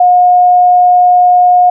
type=tone; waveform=sine; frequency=719 Hz; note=F#5; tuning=50 cents flat; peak=-3 dBFS; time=0-1.7 s; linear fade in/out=5 ms; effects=none